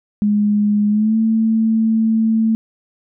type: tone with pitch glide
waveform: sine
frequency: 207.7 to 222.6 Hz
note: G#3 to A3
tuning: 0 to +20 cents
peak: -12 dBFS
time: 0.22-2.55 s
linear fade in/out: 0 ms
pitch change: +120 cents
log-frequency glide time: 0.89-1.17 s
effects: none